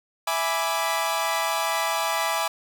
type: chord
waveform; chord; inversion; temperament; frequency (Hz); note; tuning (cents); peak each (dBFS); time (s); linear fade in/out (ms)
sawtooth; E dominant seventh; none; equal; 659.3 / 830.6 / 987.8 / 1174.7; E5 / G#5 / B5 / D6; 0 / 0 / 0 / 0; -25; 0.27-2.48; 5
effects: none